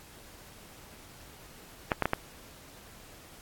clicks, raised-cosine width 0.5 ms, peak -10 dBFS, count 4, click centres 1.918 / 2.023 / 2.056 / 2.134 s, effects pink hiss -52 dBFS RMS until 3.41 s + AAC 64 kbps

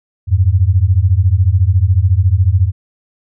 sine beating tone pair, 86.2 / 100.2 Hz, F2 / G2, -22 / +38 cents, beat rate 14 Hz, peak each -11 dBFS, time 0.27-2.72 s, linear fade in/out 50 ms, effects none

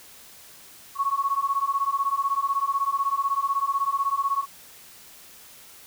sine beating tone pair, 1100 / 1116 Hz, C#6 / C#6, -14 / +11 cents, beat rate 16 Hz, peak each -25 dBFS, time 0.95-4.46 s, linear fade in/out 50 ms, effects white hiss -48 dBFS RMS until 5.86 s

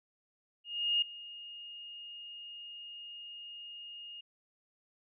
sine tone with ADSR envelope, 2847 Hz, F7, 33 cents sharp, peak -25 dBFS, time 0.64-4.21 s, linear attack 380 ms, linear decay 4 ms, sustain -19 dB, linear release 7 ms, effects none

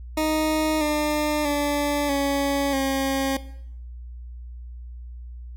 20% pulse tone with pitch steps, 311.1 / 300.3 / 289.9 / 279.9 / 270.2 Hz, D#4 / D4 / D4 / C#4 / C#4, 0 / +39 / -22 / +17 / -44 cents, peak -16 dBFS, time 0.17-3.37 s, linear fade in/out 5 ms, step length 640 ms, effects noise-tail reverb RT60 0.7 s tail -17 dB re dry + added 60 Hz sine -35 dBFS peak until 5.56 s

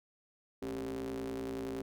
40% pulse ring-modulated tone, 61.1 Hz, B1, 18 cents flat, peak -33 dBFS, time 0.62-1.82 s, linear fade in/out 5 ms, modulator 331 Hz, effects none

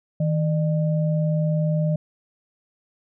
sine tone pair together, 158.53 / 600 Hz, D#3 / D5, +33 / +37 cents, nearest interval octave + major seventh, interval 2304 cents, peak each -19 / -28 dBFS, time 0.2-1.96 s, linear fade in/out 5 ms, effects none

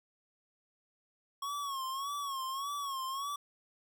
square tone with vibrato, 1100 Hz, C#6, 14 cents flat, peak -36 dBFS, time 1.42-3.36 s, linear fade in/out 5 ms, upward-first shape sine, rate 1.7 Hz, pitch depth 84 cents each way, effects none

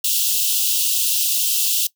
white high-pass noise, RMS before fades -19 dBFS, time 0.04-1.87 s, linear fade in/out 5 ms, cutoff 2700 Hz, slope 96 dB/octave, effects noise-tail reverb RT60 0.1 s tail -20 dB re dry

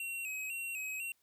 square tone with vibrato, 2637 Hz, E7, in tune, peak -38 dBFS, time 0-1.12 s, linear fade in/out 2 ms, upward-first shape square, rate 2 Hz, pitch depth 64 cents each way, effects white hiss -75 dBFS RMS until 1.22 s

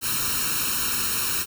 white noise with comb filter, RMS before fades -25 dBFS, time 0.01-1.46 s, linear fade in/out 50 ms, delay 0.73 ms, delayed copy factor +1, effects none

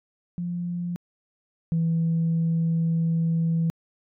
sine tone pair in turn, 174.61 / 164.81 Hz, F3 / E3, 0 / 0 cents, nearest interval minor second, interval 100 cents, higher first, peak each -26 / -19 dBFS, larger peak second, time 0.38-0.96 / 1.72-3.7 s, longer second, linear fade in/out 0 ms, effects tanh soft clip ceiling -17 dBFS

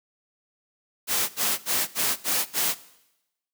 white noise bursts, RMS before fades -24 dBFS, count 6, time 1.07-2.75 s, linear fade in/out 50 ms, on 220 ms, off 72 ms, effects noise-tail reverb RT60 0.9 s tail -18 dB re dry + high-pass 150 Hz 12 dB/octave

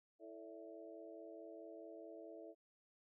harmonic tone with a mistuned harmonic, 110 Hz, A2, in tune, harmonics 3 / 4 / 5 / 6, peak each -56 / -57 / -58 / -56 dBFS, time 0.19-2.55 s, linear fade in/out 50 ms, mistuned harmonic 5, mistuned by +78 cents, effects none

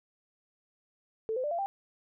sine tone with pitch steps, 442.8 / 511.6 / 591.1 / 682.9 / 789 Hz, A4 / C5 / D5 / F5 / G5, +11 / -39 / +11 / -39 / +11 cents, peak -29 dBFS, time 1.29-1.66 s, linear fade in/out 0 ms, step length 74 ms, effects none

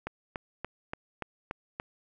click train, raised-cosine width 0.5 ms, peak -19 dBFS, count 7, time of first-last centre 0.07-1.799 s, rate 3.47 Hz, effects none

